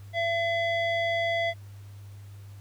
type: tone with low-pass filter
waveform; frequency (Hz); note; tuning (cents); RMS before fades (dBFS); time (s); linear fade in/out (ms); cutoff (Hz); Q
square; 675; E5; +41; -27; 0.13-1.54; 50; 2700; 7.6
effects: added 100 Hz sine -42 dBFS peak until 2.6 s + pink hiss -59 dBFS RMS until 2.6 s